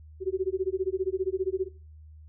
sine tone with tremolo, 377.6 Hz, F#4, 35 cents sharp, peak -22 dBFS, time 0.2-1.69 s, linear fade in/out 50 ms, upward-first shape sine, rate 15 Hz, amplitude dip 100%, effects noise-tail reverb RT60 0.4 s tail -22 dB re dry + added 77 Hz sine -46 dBFS peak until 2.28 s

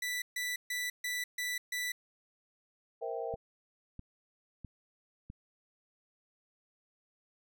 sawtooth tone bursts, 1975.5 Hz, B6, in tune, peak -30 dBFS, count 6, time 0.02-1.92 s, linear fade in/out 5 ms, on 200 ms, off 140 ms
sine chord, C dominant seventh, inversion third, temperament equal, 466.2 / 523.3 / 659.3 / 784 Hz, Bb4 / C5 / E5 / G5, 0 / 0 / 0 / 0 cents, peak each -38 / -42 / -40 / -42 dBFS, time 3.01-3.36 s, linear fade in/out 20 ms
click train, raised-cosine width 5 ms, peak -32 dBFS, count 4, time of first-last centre 3.34-5.301 s, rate 1.53 Hz
effects none

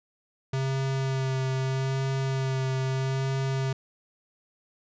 square tone with vibrato, 133.1 Hz, C3, 30 cents sharp, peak -26 dBFS, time 0.53-3.73 s, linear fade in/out 5 ms, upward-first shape sine, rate 0.79 Hz, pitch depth 17 cents each way, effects resampled to 16000 Hz

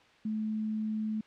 sine tone, 216.4 Hz, A3, 29 cents flat, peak -30 dBFS, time 0.25-1.21 s, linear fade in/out 5 ms, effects white hiss -60 dBFS RMS until 1.26 s + low-pass 3000 Hz 12 dB/octave

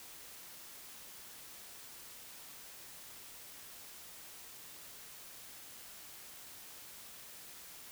silence, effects white hiss -52 dBFS RMS until 7.91 s

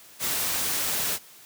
white noise, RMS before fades -27 dBFS, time 0.19-1.19 s, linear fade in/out 50 ms, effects white hiss -50 dBFS RMS until 1.45 s + high-pass 60 Hz 12 dB/octave

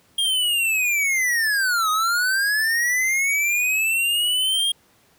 square linear two-way sweep, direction down then up, 3249 to 1241 to 3249 Hz, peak -19 dBFS, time 0.18-4.72 s, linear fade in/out 5 ms, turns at 1.9 s, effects pink hiss -58 dBFS RMS until 5.18 s + high-pass 80 Hz 12 dB/octave

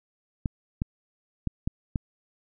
clicks, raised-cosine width 5 ms, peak -14 dBFS, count 5, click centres 0.458 / 0.819 / 1.473 / 1.675 / 1.958 s, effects none

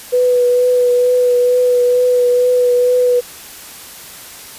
sine tone with vibrato, 493.9 Hz, B4, in tune, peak -9 dBFS, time 0.12-3.21 s, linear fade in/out 20 ms, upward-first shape triangle, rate 2.2 Hz, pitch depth 18 cents each way, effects white hiss -34 dBFS RMS until 4.58 s + resampled to 32000 Hz

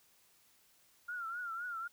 sine tone with vibrato, 1397 Hz, F6, in tune, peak -38 dBFS, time 1.08-1.88 s, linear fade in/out 10 ms, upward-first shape triangle, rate 3.9 Hz, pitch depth 110 cents each way, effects white hiss -68 dBFS RMS until 1.92 s

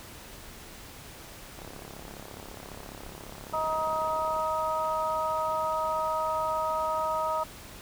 click train, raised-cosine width 1 ms, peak -29 dBFS, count 98, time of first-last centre 1.59-4.393 s, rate 34.6 Hz
harmonic tone, 315.1 Hz, D#4, 22 cents sharp, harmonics 2 / 3 / 4, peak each -31 / -30 / -31 dBFS, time 3.53-7.44 s, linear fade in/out 10 ms
effects pink hiss -46 dBFS RMS until 7.81 s

